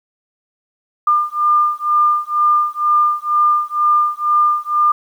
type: beating tone pair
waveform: sine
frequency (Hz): 1201 / 1203.1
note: D6 / D6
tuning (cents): +38 / +41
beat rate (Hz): 2.1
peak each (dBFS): -15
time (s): 1.07-4.92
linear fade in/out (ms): 5
effects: 8-bit